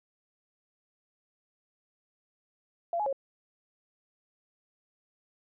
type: tone with pitch steps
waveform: sine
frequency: 684 / 839 / 546 Hz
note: F5 / G#5 / C#5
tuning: -36 / +17 / -26 cents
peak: -27 dBFS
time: 2.93-3.128 s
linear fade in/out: 2 ms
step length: 66 ms
effects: none